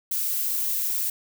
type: noise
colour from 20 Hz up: violet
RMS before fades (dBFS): -26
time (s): 0.11-1.1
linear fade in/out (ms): 5
effects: none